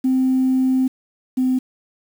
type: tone pair in turn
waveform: sine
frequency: 260 / 256.6 Hz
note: C4 / C4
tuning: -11 / -34 cents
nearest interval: unison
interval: 23 cents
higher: first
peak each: -13 / -14 dBFS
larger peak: first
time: 0.04-0.88 / 1.37-1.59 s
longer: first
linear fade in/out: 10 ms
effects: tanh soft clip ceiling -10 dBFS + 7-bit